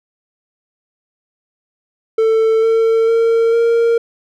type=tone with pitch steps; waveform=triangle; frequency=445 / 451.2 / 457.5 / 463.9 Hz; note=A4 / A4 / A#4 / A#4; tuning=+20 / +44 / -32 / -8 cents; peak=-8 dBFS; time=2.18-3.98 s; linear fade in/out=5 ms; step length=450 ms; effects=none